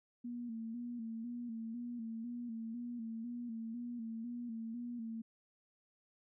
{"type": "tone with vibrato", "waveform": "sine", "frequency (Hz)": 233.1, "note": "A#3", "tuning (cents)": 0, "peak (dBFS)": -40, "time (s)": [0.24, 5.22], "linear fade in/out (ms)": 10, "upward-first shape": "square", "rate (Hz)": 2, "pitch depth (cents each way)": 55, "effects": []}